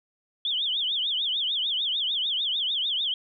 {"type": "tone with vibrato", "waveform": "sine", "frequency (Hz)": 3300, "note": "G#7", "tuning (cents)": -12, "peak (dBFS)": -24, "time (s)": [0.45, 3.14], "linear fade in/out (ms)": 2, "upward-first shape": "triangle", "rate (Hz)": 6.7, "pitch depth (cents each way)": 230, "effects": []}